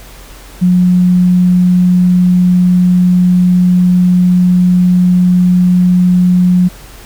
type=tone; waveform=sine; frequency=180 Hz; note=F#3; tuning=47 cents flat; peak=-5 dBFS; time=0.61-6.69 s; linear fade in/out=20 ms; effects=added 45 Hz sine -34 dBFS peak until 7.05 s + pink hiss -36 dBFS RMS until 7.05 s